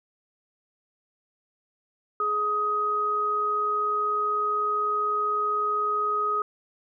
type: tone pair together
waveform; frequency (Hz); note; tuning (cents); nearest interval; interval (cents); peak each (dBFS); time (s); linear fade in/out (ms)
sine; 420 / 1255.9; G#4 / D#6; +19 / +16; octave + perfect fifth; 1897; -32 / -23; 2.2-6.42; 2
effects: none